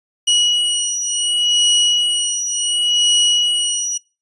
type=beating tone pair; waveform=sawtooth; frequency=2915 / 2915.69 Hz; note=F#7 / F#7; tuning=-26 / -26 cents; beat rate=0.69 Hz; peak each=-14 dBFS; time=0.27-3.98 s; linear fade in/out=10 ms; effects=noise-tail reverb RT60 0.3 s tail -25 dB re dry + resampled to 24000 Hz